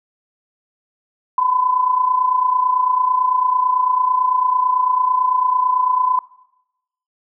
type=tone with amplitude modulation; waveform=sine; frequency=1009 Hz; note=B5; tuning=37 cents sharp; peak=-11 dBFS; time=1.38-6.19 s; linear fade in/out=2 ms; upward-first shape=sine; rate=29 Hz; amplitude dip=65%; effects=noise-tail reverb RT60 0.9 s tail -20 dB re dry